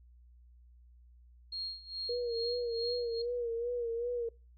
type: tone with tremolo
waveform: sine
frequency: 4259 Hz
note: C8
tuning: 30 cents sharp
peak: -34 dBFS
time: 1.52-3.22 s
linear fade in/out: 5 ms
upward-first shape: sine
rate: 2.4 Hz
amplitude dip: 85%
type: tone with vibrato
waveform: sine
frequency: 474 Hz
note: A#4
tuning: 29 cents sharp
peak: -32 dBFS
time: 2.09-4.29 s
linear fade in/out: 5 ms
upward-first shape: sine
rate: 2.6 Hz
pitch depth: 56 cents each way
effects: noise-tail reverb RT60 0.3 s tail -24 dB re dry + added 60 Hz sine -56 dBFS peak until 4.57 s